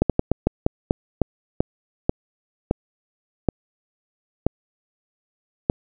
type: slowing click train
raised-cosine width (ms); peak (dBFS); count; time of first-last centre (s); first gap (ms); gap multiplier
2; -3; 14; 0.02-5.699; 77; 1.26
effects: none